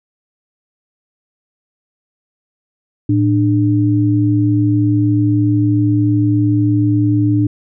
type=tone pair together; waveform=sine; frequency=111.66 / 298.1 Hz; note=A2 / D4; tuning=+26 / +26 cents; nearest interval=octave + perfect fourth; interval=1700 cents; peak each=-13 dBFS; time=3.09-7.47 s; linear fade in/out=5 ms; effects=none